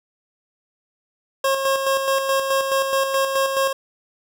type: tone with tremolo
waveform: 25% pulse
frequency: 540 Hz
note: C#5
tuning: 45 cents flat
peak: -13 dBFS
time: 1.44-3.73 s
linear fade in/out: 5 ms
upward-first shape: square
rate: 4.7 Hz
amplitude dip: 45%
effects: none